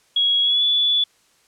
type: tone with pitch glide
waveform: sine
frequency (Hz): 3322 to 3443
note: G#7 to A7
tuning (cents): 0 to -38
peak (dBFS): -15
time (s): 0.16-1.04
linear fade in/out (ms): 5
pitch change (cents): +62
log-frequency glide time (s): 0.42-0.63
effects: white hiss -59 dBFS RMS until 1.47 s + low-pass 9000 Hz 12 dB/octave